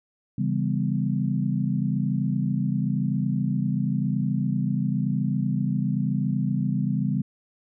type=chord; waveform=sine; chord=C# half-diminished seventh; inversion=none; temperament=just; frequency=138.59 / 166.31 / 199.57 / 249.5 Hz; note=C#3 / E3 / G3 / B3; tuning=0 / +16 / +31 / +18 cents; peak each=-26 / -29 / -26 / -30 dBFS; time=0.38-7.22 s; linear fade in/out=5 ms; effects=none